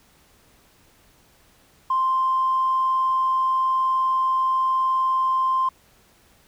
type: tone with tanh clipping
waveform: triangle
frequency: 1046.5 Hz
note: C6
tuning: in tune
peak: -18 dBFS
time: 1.9-5.69 s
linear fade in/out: 5 ms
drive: 4 dB
effects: pink hiss -57 dBFS RMS until 6.47 s